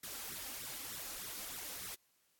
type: noise with flanger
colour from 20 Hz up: white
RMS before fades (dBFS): -45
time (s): 0.03-1.95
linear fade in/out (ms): 5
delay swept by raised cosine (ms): 0.52 to 3.92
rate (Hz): 3.3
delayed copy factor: +1
effects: white hiss -75 dBFS RMS until 2.39 s + AAC 64 kbps